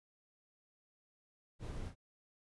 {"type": "noise with echo", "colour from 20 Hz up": "brown", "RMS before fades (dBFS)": -44, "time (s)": [1.59, 1.92], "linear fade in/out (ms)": 50, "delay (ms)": 34, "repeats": 1, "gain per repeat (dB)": -6, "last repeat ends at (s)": 1.954, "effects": ["resampled to 24000 Hz"]}